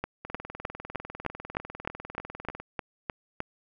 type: two click trains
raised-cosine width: 0.5 ms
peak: -23 / -15 dBFS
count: 48 / 12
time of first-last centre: 0.25-2.6 / 0.04-3.404 s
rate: 20 / 3.27 Hz
effects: none